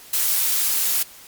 blue noise, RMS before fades -20 dBFS, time 0.13-1.03 s, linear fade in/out 5 ms, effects white hiss -44 dBFS RMS until 1.27 s + MP3 96 kbps

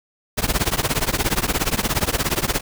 pink noise with tremolo, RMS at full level -17 dBFS, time 0.37-2.61 s, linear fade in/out 20 ms, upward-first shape triangle, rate 17 Hz, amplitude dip 100%, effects none

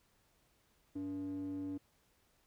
square tone with band-pass filter, 95.5 Hz, G2, 45 cents flat, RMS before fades -41 dBFS, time 0.95-1.78 s, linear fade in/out 10 ms, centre 310 Hz, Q 7.1, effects pink hiss -73 dBFS RMS until 2.46 s

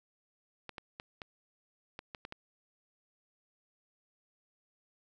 clicks, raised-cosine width 0.3 ms, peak -26 dBFS, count 8, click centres 0.693 / 0.782 / 0.999 / 1.218 / 1.991 / 2.148 / 2.251 / 2.324 s, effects none

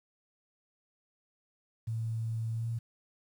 sine tone with pitch glide, 113 to 115.44 Hz, A2 to A#2, +47 to -16 cents, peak -31 dBFS, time 1.87-2.79 s, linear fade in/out 10 ms, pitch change +37 cents, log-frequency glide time 2.53-2.67 s, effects 10-bit

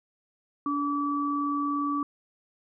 sine tone pair together, 288.2 / 1151 Hz, D4 / D6, -33 / -35 cents, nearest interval 2 octaves, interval 2398 cents, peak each -28 dBFS, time 0.66-2.03 s, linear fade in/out 2 ms, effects none

